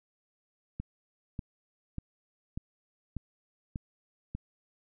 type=click train; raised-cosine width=5 ms; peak=-23 dBFS; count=7; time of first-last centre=0.8-4.35 s; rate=1.69 Hz; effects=none